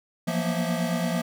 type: tone cluster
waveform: square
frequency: 172.7 / 181.8 / 232.2 / 240.9 / 650 Hz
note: F3 / F#3 / A#3 / B3 / E5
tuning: -19 / -30 / -7 / -43 / -24 cents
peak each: -28 / -34 / -32 / -35 / -33 dBFS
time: 0.27-1.22 s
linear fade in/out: 10 ms
effects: none